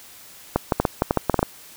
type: clicks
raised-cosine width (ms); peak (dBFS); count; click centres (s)
1; -3; 11; 0.56 / 0.722 / 0.8 / 0.852 / 1.021 / 1.109 / 1.173 / 1.297 / 1.343 / 1.392 / 1.429
effects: white hiss -45 dBFS RMS until 1.76 s

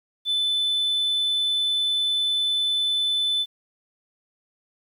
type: tone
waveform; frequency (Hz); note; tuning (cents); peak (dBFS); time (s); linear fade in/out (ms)
sine; 3510; A7; -5; -18; 0.25-3.46; 50
effects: tanh soft clip ceiling -19 dBFS + 9-bit

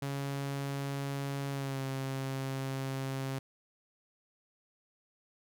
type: tone with pitch glide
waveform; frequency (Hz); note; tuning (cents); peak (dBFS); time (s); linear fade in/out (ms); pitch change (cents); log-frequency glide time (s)
sawtooth; 139.1 to 134.36; C#3 to C3; +6 to +46; -30; 0.02-3.39; 5; -60; 1.5-1.83
effects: none

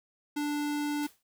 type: tone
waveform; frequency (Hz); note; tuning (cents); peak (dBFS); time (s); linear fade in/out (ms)
square; 293.7; D4; 0; -30; 0.36-1.07; 10
type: noise with exponential decay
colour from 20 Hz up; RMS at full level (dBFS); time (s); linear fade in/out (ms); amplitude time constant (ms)
white; -43; 1.03-1.23; 2; 43
effects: none

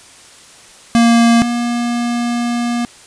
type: tone pair in turn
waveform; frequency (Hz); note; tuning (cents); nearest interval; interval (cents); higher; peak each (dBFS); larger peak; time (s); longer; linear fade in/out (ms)
square; 233.1 / 238.4; A#3 / A#3; 0 / +39; unison; 39; second; -8 / -16; first; 0.95-1.42 / 1.42-2.85; second; 0
effects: white hiss -41 dBFS RMS until 3.06 s + resampled to 22050 Hz

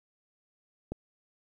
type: click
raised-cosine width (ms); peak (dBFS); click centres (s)
2; -21; 0.92
effects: 10-bit

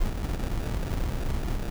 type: noise with sample-and-hold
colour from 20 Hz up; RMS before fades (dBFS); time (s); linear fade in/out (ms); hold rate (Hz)
brown; -28; 0-1.7; 10; 1050
effects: none

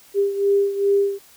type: beating tone pair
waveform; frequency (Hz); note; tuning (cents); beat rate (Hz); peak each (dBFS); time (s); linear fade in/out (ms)
sine; 399 / 401.5; G4 / G4; +31 / +41; 2.5; -17 / -22; 0.14-1.19; 50
effects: white hiss -50 dBFS RMS until 1.36 s

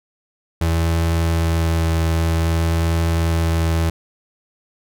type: tone with vibrato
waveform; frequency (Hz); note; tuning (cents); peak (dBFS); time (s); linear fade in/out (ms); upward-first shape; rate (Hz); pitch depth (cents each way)
35% pulse; 82.41; E2; 0; -14; 0.61-3.9; 5; triangle; 0.52; 12
effects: none

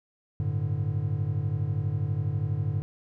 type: chord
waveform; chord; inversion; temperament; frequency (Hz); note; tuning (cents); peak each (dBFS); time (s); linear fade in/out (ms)
triangle; G suspended second; none; just; 98 / 110.25 / 147; G2 / A2 / D3; 0 / +4 / +2; -28; 0.4-2.82; 0
effects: none

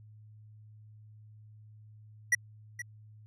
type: tone with echo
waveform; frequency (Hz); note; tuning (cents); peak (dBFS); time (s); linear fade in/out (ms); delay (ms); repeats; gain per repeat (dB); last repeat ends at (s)
square; 1939; B6; -32; -22; 2.32-2.35; 5; 470; 1; -14; 2.82
effects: added 107 Hz sine -51 dBFS peak until 3.26 s + low-pass 11000 Hz 12 dB/octave

